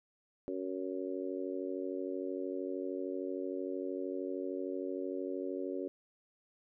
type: harmonic tone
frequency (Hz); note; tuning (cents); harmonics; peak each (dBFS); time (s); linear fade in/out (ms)
93.1; F#2; +11; 3 / 4 / 5 / 6; -40 / -39 / -43 / -43; 0.48-5.88; 0
effects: none